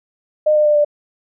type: tone with pitch steps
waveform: sine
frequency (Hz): 610 / 603.3 / 596.8 / 590.2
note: D#5 / D5 / D5 / D5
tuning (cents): -34 / +46 / +28 / +8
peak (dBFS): -10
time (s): 0.46-0.848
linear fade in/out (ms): 10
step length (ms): 97
effects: none